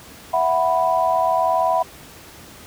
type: chord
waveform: sine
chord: E suspended second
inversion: none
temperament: equal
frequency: 659.3 / 740 / 987.8 Hz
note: E5 / F#5 / B5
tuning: 0 / 0 / 0 cents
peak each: -20 dBFS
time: 0.33-1.83 s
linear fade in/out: 10 ms
effects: pink hiss -42 dBFS RMS until 2.66 s + high-pass 60 Hz 12 dB/octave